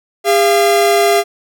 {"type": "tone pair together", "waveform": "45% pulse", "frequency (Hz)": [405, 685.9], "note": ["G#4", "F5"], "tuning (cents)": [-43, -31], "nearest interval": "major sixth", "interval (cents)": 912, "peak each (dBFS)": [-12, -12], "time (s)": [0.24, 1.24], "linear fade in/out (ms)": 50, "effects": []}